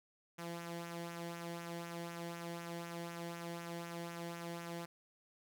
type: tone with flanger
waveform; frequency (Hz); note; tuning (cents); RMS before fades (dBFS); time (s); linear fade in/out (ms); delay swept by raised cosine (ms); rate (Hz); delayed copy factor
sawtooth; 170; F3; -46; -45; 0.38-4.86; 10; 0.22 to 0.81; 4; -0.55
effects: none